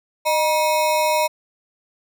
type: ring-modulated tone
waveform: square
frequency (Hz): 785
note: G5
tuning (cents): +2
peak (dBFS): -14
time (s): 0.25-1.28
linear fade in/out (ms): 20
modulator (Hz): 171
effects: none